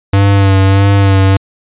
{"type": "tone with vibrato", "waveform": "square", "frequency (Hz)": 98, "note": "G2", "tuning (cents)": 0, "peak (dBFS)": -6, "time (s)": [0.13, 1.37], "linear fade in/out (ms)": 5, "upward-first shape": "sine", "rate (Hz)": 1.6, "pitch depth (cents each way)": 31, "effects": ["resampled to 8000 Hz"]}